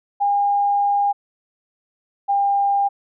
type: tone pair in turn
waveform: sine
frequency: 810 / 800.7 Hz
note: G#5 / G5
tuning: -43 / +37 cents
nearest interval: unison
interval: 20 cents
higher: first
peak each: -15 dBFS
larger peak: neither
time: 0.2-1.13 / 2.28-2.89 s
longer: first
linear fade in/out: 20 ms
effects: none